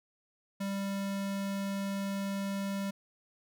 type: tone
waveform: square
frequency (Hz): 197.2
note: G3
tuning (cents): +11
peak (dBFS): -33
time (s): 0.6-2.91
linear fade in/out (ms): 10
effects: none